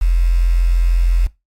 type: tone with quantisation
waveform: sine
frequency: 43.06 Hz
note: F1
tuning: 24 cents flat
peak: -10 dBFS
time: 0.01-1.27 s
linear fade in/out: 10 ms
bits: 6
effects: noise-tail reverb RT60 0.2 s tail -19 dB re dry + AAC 48 kbps